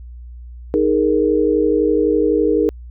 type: chord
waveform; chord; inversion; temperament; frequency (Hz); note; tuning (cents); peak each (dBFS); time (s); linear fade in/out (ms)
sine; D# suspended fourth; none; just; 311.1 / 414.8 / 466.7; D#4 / G#4 / A#4; 0 / -2 / +2; -17; 0.74-2.69; 0
effects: added 60 Hz sine -32 dBFS peak until 2.9 s